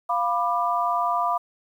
sine chord, B diminished, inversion second, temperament equal with one note detuned, 698.5 / 987.8 / 1189 Hz, F5 / B5 / D6, 0 / 0 / +21 cents, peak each -25 dBFS, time 0.09-1.38 s, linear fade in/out 10 ms, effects 9-bit

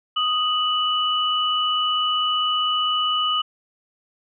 sine tone pair together, 1244.5 / 2960 Hz, D#6 / F#7, 0 / 0 cents, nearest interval octave + minor third, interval 1500 cents, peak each -22 / -21 dBFS, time 0.16-3.42 s, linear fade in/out 10 ms, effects none

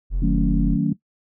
triangle tone, 43.65 Hz, F1, in tune, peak -17 dBFS, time 0.1-0.78 s, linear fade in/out 50 ms
sine chord, D# half-diminished seventh, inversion none, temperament just, 155.56 / 186.68 / 224 / 280 Hz, D#3 / F#3 / A3 / C#4, 0 / +16 / +31 / +18 cents, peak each -23 dBFS, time 0.22-0.93 s, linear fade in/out 5 ms
effects noise-tail reverb RT60 0.1 s tail -17 dB re dry + tanh soft clip ceiling -4 dBFS

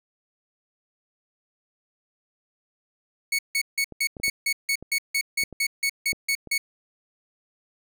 sawtooth tone bursts, 2217 Hz, C#7, in tune, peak -18 dBFS, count 15, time 3.32-6.58 s, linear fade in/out 5 ms, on 68 ms, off 160 ms
clicks, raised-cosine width 2 ms, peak -26 dBFS, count 9, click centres 3.923 / 4.168 / 4.2 / 4.281 / 4.826 / 5.435 / 5.527 / 6.13 / 6.473 s
effects none

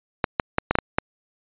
clicks, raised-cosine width 0.5 ms, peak -3 dBFS, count 7, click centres 0.242 / 0.398 / 0.584 / 0.71 / 0.754 / 0.787 / 0.985 s, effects resampled to 8000 Hz

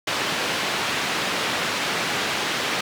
white band-pass noise, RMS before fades -25 dBFS, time 0.07-2.81 s, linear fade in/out 5 ms, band 140 to 3200 Hz, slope 12 dB/octave, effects none

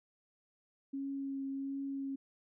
sine tone with vibrato, 273.6 Hz, C#4, 23 cents flat, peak -36 dBFS, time 0.93-2.16 s, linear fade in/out 10 ms, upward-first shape triangle, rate 1.4 Hz, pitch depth 15 cents each way, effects none

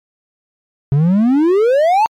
triangle exponential sweep, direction up, 134.3 to 919 Hz, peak -7 dBFS, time 0.92-2.06 s, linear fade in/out 0 ms, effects MP3 64 kbps

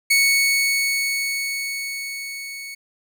sawtooth tone with level ramp, 2217 Hz, C#7, in tune, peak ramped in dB -10 to -29 dBFS, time 0.1-2.75 s, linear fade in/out 10 ms, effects none

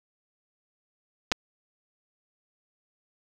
clicks, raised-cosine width 0.2 ms, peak -7 / -7 dBFS, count 2, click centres 1.317 / 1.321 s, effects none

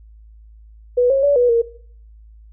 sine tone with pitch steps, 491.5 / 543 / 572 / 488.1 / 465.2 Hz, B4 / C#5 / D5 / B4 / A#4, -8 / -36 / -46 / -20 / -4 cents, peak -11 dBFS, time 0.97-1.62 s, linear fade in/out 10 ms, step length 130 ms, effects noise-tail reverb RT60 0.5 s tail -17 dB re dry + added 54 Hz sine -41 dBFS peak until 2.52 s

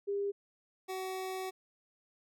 sine / 25% pulse tone pair in turn, 401.7 / 376.3 Hz, G4 / F#4, +42 / +29 cents, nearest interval minor second, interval 113 cents, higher first, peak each -31 / -33 dBFS, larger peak first, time 0.07-0.32 / 0.88-1.51 s, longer second, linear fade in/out 20 ms, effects none

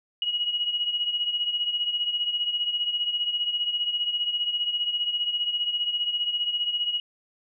sine beating tone pair, 2900 / 2915 Hz, F#7 / F#7, -35 / -26 cents, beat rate 15 Hz, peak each -25 / -31 dBFS, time 0.22-7 s, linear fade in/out 2 ms, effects none

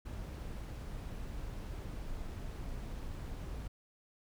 brown noise, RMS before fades -42 dBFS, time 0.05-3.68 s, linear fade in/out 10 ms, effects none

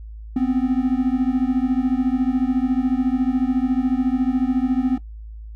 triangle beating tone pair, 250 / 264 Hz, B3 / C4, +21 / +16 cents, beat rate 14 Hz, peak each -18 dBFS, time 0.36-4.98 s, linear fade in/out 5 ms, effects noise-tail reverb RT60 0.1 s tail -17 dB re dry + added 54 Hz sine -33 dBFS peak until 5.55 s

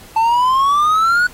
triangle exponential sweep, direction up, 880 to 1480 Hz, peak -9 dBFS, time 0.16-1.27 s, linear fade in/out 5 ms, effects pink hiss -41 dBFS RMS until 1.33 s + AAC 48 kbps

